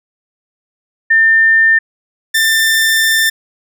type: tone pair in turn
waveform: sine / sawtooth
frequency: 1800 / 1786.5 Hz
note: A6 / A6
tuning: +39 / +26 cents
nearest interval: unison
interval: 13 cents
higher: first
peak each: -6 dBFS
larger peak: neither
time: 1.1-1.79 / 2.34-3.3 s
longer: second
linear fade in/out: 10 ms
effects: none